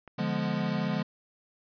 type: click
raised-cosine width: 0.5 ms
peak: -30 dBFS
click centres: 0.077 s
type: chord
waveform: square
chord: D diminished seventh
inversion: none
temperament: equal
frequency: 146.83 / 174.61 / 207.7 / 246.9 Hz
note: D3 / F3 / Ab3 / Cb4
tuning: 0 / 0 / 0 / 0 cents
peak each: -35 / -33 / -32 / -37 dBFS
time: 0.18-1.03 s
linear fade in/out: 10 ms
effects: resampled to 11025 Hz